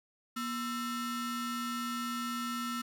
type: ring-modulated tone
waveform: 45% pulse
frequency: 784 Hz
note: G5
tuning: in tune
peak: -31 dBFS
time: 0.36-2.82 s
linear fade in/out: 10 ms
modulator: 544 Hz
effects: none